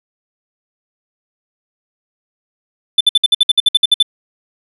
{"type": "tone bursts", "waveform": "triangle", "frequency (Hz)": 3520, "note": "A7", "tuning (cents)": 0, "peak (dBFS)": -4, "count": 13, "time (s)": [2.98, 4.027], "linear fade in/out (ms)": 5, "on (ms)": 27, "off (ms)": 58, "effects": ["resampled to 32000 Hz"]}